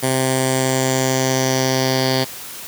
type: tone with low-pass filter sweep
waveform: 10% pulse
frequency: 131 Hz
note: C3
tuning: 2 cents sharp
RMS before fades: -18 dBFS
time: 0.02-2.25 s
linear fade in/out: 20 ms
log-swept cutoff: 9900 to 4600 Hz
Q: 4.4
effects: white hiss -33 dBFS RMS until 2.67 s + high-pass 60 Hz 12 dB/octave